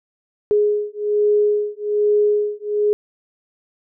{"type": "beating tone pair", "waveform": "sine", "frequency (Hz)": [416.5, 417.7], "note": ["G#4", "G#4"], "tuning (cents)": [5, 10], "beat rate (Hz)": 1.2, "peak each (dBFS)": -18, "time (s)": [0.51, 2.93], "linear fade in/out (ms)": 0, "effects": []}